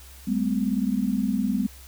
sine tone cluster, 195.8 / 215.3 / 253.5 Hz, G3 / A3 / B3, -2 / -37 / +45 cents, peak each -26 dBFS, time 0.27-1.67 s, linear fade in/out 10 ms, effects added 66 Hz sine -45 dBFS peak until 1.87 s + white hiss -49 dBFS RMS until 1.87 s

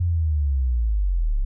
sine linear sweep, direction down, 89.4 to 31.95 Hz, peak -18 dBFS, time 0-1.45 s, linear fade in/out 10 ms, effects none

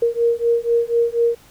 sine beating tone pair, 466.2 / 470.3 Hz, A#4 / A#4, 0 / +15 cents, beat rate 4.1 Hz, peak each -18 dBFS, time 0.02-1.35 s, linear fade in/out 5 ms, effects pink hiss -49 dBFS RMS until 1.5 s

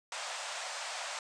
pink band-pass noise, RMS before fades -40 dBFS, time 0.12-1.19 s, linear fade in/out 2 ms, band 590 to 8800 Hz, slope 48 dB/octave, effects resampled to 22050 Hz

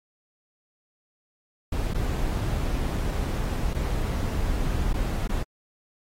brown noise with dropouts, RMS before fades -26 dBFS, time 1.72-5.43 s, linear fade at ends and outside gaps 5 ms, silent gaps 1.937-1.945 / 3.735-3.745 / 4.93-4.939 / 5.275-5.292 s, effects AAC 48 kbps

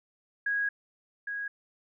sine tone pair in turn, 1650 / 1650 Hz, G#6 / G#6, -12 / -12 cents, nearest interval unison, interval 0 cents, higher neither, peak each -26 / -32 dBFS, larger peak first, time 0.46-0.69 / 1.27-1.48 s, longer first, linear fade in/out 5 ms, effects none

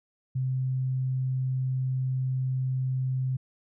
sine tone, 130 Hz, C3, 11 cents flat, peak -25 dBFS, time 0.35-3.37 s, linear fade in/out 10 ms, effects none

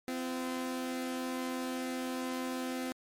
sawtooth tone pair together, 256.9 / 342.9 Hz, C4 / F4, -32 / -32 cents, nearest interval perfect fourth, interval 500 cents, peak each -31 / -38 dBFS, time 0.08-2.92 s, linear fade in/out 0 ms, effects MP3 64 kbps

